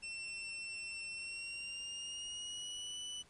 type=tone with pitch glide; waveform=sawtooth; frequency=2698 to 2976 Hz; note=E7 to F#7; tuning=+40 to +9 cents; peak=-39 dBFS; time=0.02-3.23 s; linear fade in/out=20 ms; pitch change=+169 cents; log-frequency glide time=1.12-2.99 s; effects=pink hiss -65 dBFS RMS until 3.29 s + resampled to 22050 Hz